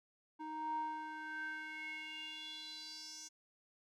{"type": "tone with band-pass filter sweep", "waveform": "square", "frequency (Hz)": 311.1, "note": "D#4", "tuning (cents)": 0, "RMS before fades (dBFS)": -45, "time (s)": [0.39, 3.29], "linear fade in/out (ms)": 20, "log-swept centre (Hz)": [710, 6200], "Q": 5.7, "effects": []}